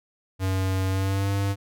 square tone with pitch glide, 94.8 to 99.17 Hz, F#2 to G2, +43 to +21 cents, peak -23 dBFS, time 0.39-1.56 s, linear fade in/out 50 ms, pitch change +78 cents, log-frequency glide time 0.88-1.3 s, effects none

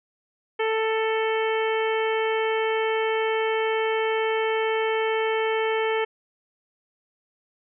harmonic tone, 442.2 Hz, A4, 9 cents sharp, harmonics 1 / 2 / 3 / 4 / 5 / 6 / 7, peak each -23 / -29 / -34 / -33 / -32 / -38 / -37 dBFS, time 0.59-6.05 s, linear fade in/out 10 ms, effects none

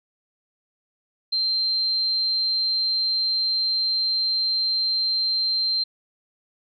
sine tone, 4140 Hz, C8, 19 cents flat, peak -20 dBFS, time 1.32-5.84 s, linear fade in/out 10 ms, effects none

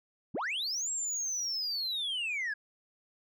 sine linear two-way sweep, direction up then down, 103.83 to 7630 to 1620 Hz, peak -29 dBFS, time 0.34-2.54 s, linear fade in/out 10 ms, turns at 0.91 s, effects tanh soft clip ceiling -30 dBFS

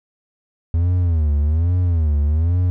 triangle tone with vibrato, 80.9 Hz, E2, 32 cents flat, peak -12 dBFS, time 0.74-2.7 s, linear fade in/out 0 ms, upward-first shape sine, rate 1.2 Hz, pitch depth 190 cents each way, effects none

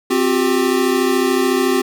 square chord, C suspended fourth, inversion none, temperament equal with one note detuned, 261.6 / 358.2 / 392 Hz, C4 / F4 / G4, 0 / +44 / 0 cents, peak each -19 dBFS, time 0.1-1.82 s, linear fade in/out 10 ms, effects 8-bit

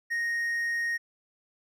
triangle tone, 1864.7 Hz, A#6, in tune, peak -25 dBFS, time 0.1-0.98 s, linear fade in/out 20 ms, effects none

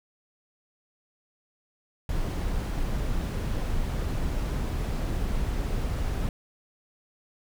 brown noise, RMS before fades -28 dBFS, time 2.09-6.29 s, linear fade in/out 2 ms, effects none

